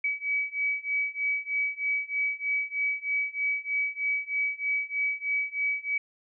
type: beating tone pair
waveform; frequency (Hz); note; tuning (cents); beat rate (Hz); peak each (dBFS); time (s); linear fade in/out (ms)
sine; 2277 / 2280.2; C#7 / C#7; +46 / +48; 3.2; -30 / -29; 0.04-5.98; 5
effects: none